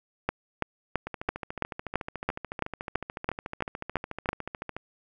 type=two click trains; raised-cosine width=0.5 ms; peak=-19 / -10 dBFS; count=52 / 13; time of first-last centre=1.07-4.766 / 0.29-4.29 s; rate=13.8 / 3 Hz; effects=none